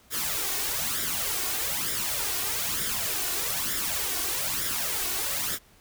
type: noise with flanger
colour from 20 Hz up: white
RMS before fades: -29 dBFS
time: 0.1-5.59 s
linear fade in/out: 50 ms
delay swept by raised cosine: 0.56 to 2.76 ms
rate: 1.1 Hz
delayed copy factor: +0.65
effects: pink hiss -58 dBFS RMS until 5.8 s